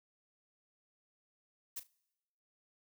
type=noise with echo; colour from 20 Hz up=blue; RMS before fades=-41 dBFS; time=1.76-1.8 s; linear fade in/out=10 ms; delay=37 ms; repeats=2; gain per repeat=-14 dB; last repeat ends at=1.874 s; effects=noise-tail reverb RT60 1.0 s tail -25 dB re dry